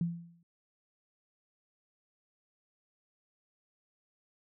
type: tone with exponential decay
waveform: sine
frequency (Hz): 170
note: F3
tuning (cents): -46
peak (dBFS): -26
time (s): 0.01-0.43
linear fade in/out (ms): 2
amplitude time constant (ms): 90
effects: none